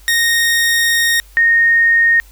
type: tone pair in turn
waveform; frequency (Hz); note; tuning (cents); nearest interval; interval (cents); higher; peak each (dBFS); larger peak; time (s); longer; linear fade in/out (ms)
sawtooth / sine; 1858 / 1851; A#6 / A#6; -6 / -13; unison; 7; first; -8; neither; 0.08-1.2 / 1.37-2.2; first; 0
effects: added 49 Hz sine -40 dBFS peak until 2.31 s + white hiss -48 dBFS RMS until 2.31 s